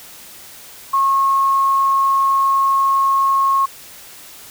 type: tone with quantisation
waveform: sine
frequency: 1088 Hz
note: C#6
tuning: 33 cents flat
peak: -12 dBFS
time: 0.93-3.66 s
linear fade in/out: 10 ms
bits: 7
effects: white hiss -39 dBFS RMS until 4.5 s